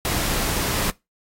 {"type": "noise", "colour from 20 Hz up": "pink", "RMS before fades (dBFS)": -23, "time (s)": [0.05, 0.9], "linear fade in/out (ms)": 0, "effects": ["noise-tail reverb RT60 0.2 s tail -21 dB re dry", "AAC 48 kbps"]}